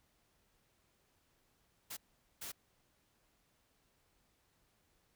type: noise bursts at uneven times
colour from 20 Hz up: white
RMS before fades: -45 dBFS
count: 2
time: 1.9-1.97 / 2.41-2.52 s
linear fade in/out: 10 ms
effects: pink hiss -75 dBFS RMS until 5.15 s